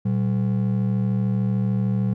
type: ring-modulated tone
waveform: triangle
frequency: 154.7 Hz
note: D#3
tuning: 10 cents flat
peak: -14 dBFS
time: 0.05-2.14 s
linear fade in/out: 10 ms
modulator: 36.7 Hz
effects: none